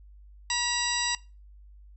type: harmonic tone with a mistuned harmonic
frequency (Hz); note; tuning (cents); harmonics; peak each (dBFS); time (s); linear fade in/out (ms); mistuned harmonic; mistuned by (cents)
965; B5; -40; 1 / 2 / 3 / 4 / 5 / 6 / 8; -33 / -33 / -33 / -33 / -33 / -33 / -33; 0.5-1.15; 2; 3; -70
effects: noise-tail reverb RT60 0.3 s tail -21 dB re dry + added 50 Hz sine -48 dBFS peak until 1.96 s